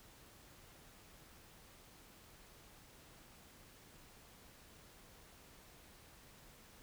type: silence
effects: pink hiss -61 dBFS RMS until 6.82 s